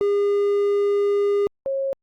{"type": "tone pair in turn", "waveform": ["triangle", "sine"], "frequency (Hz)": [405.8, 542.9], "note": ["G#4", "C#5"], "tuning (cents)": [-40, -36], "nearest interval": "perfect fourth", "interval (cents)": 504, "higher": "second", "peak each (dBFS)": [-15, -21], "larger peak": "first", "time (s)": [[0.01, 1.47], [1.66, 1.93]], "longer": "first", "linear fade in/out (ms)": 0, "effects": ["Opus 48 kbps"]}